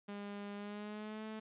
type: tone with pitch glide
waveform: sawtooth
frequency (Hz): 203.1 to 217.7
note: G#3 to A3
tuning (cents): -38 to -18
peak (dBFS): -39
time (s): 0.08-1.4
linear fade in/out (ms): 10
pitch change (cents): +120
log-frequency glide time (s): 0.55-1.25
effects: resampled to 8000 Hz + 12-bit